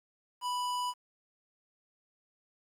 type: tone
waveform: square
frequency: 987.8 Hz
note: B5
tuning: in tune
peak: -32 dBFS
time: 0.41-0.94 s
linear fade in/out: 50 ms
effects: low-pass 11000 Hz 12 dB/octave + 10-bit